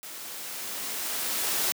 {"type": "noise with level ramp", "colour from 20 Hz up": "white", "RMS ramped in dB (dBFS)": [-41, -26], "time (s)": [0.03, 1.72], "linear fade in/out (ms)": 0, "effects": ["high-pass 200 Hz 12 dB/octave"]}